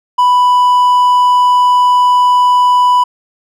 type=tone; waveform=triangle; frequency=990 Hz; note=B5; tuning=4 cents sharp; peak=-4 dBFS; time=0.18-3.04 s; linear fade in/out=10 ms; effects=none